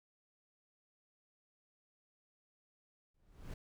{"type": "noise with exponential growth", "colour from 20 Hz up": "brown", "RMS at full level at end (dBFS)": -40, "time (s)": [3.14, 3.54], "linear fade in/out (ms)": 5, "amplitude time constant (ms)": 86, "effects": []}